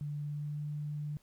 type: tone with pitch glide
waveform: sine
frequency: 146.83 to 148.45 Hz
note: D3 to D3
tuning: 0 to +19 cents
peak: -35 dBFS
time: 0.01-1.17 s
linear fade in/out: 0 ms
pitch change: +19 cents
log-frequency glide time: 0.23-0.62 s
effects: pink hiss -69 dBFS RMS until 1.22 s